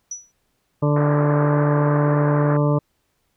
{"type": "tone with exponential decay", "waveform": "sine", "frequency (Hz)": 5900, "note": "F#8", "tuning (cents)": -6, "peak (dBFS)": -24, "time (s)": [0.11, 0.32], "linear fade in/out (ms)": 5, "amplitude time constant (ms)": 44}
{"type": "harmonic tone", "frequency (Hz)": 146.83, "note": "D3", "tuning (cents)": 0, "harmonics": [1, 2, 3, 4, 6, 7, 8], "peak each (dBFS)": [-17, -23, -25, -24, -32, -31, -32], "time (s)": [0.82, 2.79], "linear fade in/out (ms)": 10}
{"type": "band-pass noise", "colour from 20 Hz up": "white", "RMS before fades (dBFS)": -30, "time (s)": [0.96, 2.57], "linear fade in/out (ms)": 5, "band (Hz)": [260, 1700], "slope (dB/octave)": 48}
{"effects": ["pink hiss -69 dBFS RMS until 3.36 s"]}